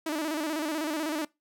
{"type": "tone with vibrato", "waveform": "sawtooth", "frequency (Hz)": 308.2, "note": "D#4", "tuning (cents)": -16, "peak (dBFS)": -25, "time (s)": [0.06, 1.25], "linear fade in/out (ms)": 5, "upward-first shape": "square", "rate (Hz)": 16, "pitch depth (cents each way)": 79, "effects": ["noise-tail reverb RT60 0.2 s tail -22 dB re dry"]}